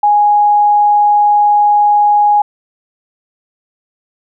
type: tone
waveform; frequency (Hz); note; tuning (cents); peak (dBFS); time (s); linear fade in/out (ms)
sine; 829; G#5; -3; -6; 0.03-2.42; 5
effects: none